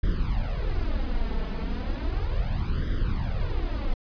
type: noise with flanger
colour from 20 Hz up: brown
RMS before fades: -26 dBFS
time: 0.03-3.94 s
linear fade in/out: 5 ms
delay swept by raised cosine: 0.58 to 4.58 ms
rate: 0.35 Hz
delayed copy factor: +1
effects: resampled to 11025 Hz